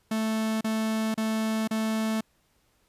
45% pulse tone bursts, 220 Hz, A3, in tune, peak -25 dBFS, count 4, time 0.11-2.209 s, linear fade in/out 5 ms, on 500 ms, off 33 ms, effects pink hiss -68 dBFS RMS until 2.88 s + resampled to 32000 Hz

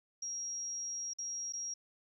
sine tone with dropouts, 5640 Hz, F8, 16 cents sharp, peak -37 dBFS, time 0.22-1.74 s, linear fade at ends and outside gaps 5 ms, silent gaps 1.135-1.185 / 1.525-1.534 s, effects 12-bit

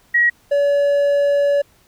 sine / triangle tone pair in turn, 1905 / 570 Hz, A#6 / C#5, +37 / +48 cents, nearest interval octave + major sixth, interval 2089 cents, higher first, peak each -11 dBFS, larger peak neither, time 0.14-0.3 / 0.51-1.62 s, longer second, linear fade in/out 10 ms, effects pink hiss -55 dBFS RMS until 1.87 s

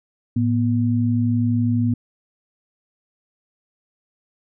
sine tone pair together, 110 / 242 Hz, A2 / B3, 0 / -35 cents, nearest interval octave + major second, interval 1365 cents, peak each -19 / -19 dBFS, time 0.36-1.94 s, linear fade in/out 5 ms, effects none

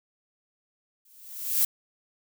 violet noise with exponential growth, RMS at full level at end -20 dBFS, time 1.05-1.65 s, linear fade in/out 5 ms, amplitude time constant 130 ms, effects none

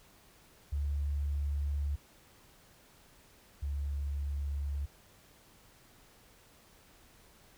sine tone pair in turn, 71.8 / 71.02 Hz, D2 / C#2, -39 / +43 cents, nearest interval unison, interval 18 cents, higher first, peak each -30 / -32 dBFS, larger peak first, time 0.72-1.96 / 3.62-4.86 s, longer neither, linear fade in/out 10 ms, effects pink hiss -61 dBFS RMS until 7.57 s

